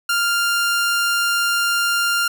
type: tone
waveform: sawtooth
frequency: 1396.9 Hz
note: F6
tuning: in tune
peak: -13 dBFS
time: 0.09-2.28 s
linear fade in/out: 5 ms
effects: none